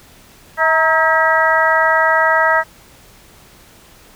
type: harmonic tone with a mistuned harmonic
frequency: 321.7 Hz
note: E4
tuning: 42 cents flat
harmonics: 2 / 3 / 4 / 5 / 6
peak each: -17 / -17 / -17 / -17 / -17 dBFS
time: 0.57-2.64 s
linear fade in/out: 50 ms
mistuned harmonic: 3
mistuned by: -53 cents
effects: pink hiss -45 dBFS RMS until 4.15 s